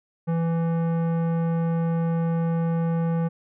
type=tone with tanh clipping; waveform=sine; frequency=166.2 Hz; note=E3; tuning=15 cents sharp; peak=-23 dBFS; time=0.27-3.29 s; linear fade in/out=20 ms; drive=15 dB; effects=none